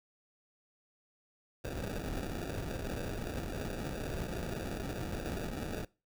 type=noise with sample-and-hold; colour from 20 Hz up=pink; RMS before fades=-38 dBFS; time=1.64-5.85 s; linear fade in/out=5 ms; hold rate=1050 Hz; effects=noise-tail reverb RT60 0.3 s tail -22 dB re dry